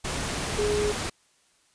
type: tone in noise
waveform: sine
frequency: 417.4 Hz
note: G#4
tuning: 9 cents sharp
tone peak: -23 dBFS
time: 0.58-0.92 s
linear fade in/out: 10 ms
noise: pink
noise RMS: -30 dBFS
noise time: 0.04-1.1 s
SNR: +4 dB
effects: white hiss -64 dBFS RMS until 1.74 s + resampled to 22050 Hz